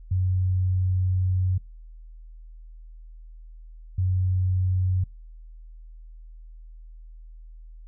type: tone pair in turn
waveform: sine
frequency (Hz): 92.5 / 92.5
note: F#2 / F#2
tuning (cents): 0 / 0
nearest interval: unison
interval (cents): 0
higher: neither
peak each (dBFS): -20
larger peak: neither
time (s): 0.11-1.58 / 3.98-5.04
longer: first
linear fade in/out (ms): 5
effects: noise-tail reverb RT60 0.3 s tail -26 dB re dry + added 40 Hz sine -41 dBFS peak until 7.87 s